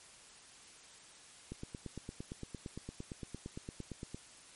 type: click train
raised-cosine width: 3 ms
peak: -29 dBFS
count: 24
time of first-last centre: 1.52-4.146 s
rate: 8.76 Hz
effects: white hiss -57 dBFS RMS until 4.55 s + MP3 48 kbps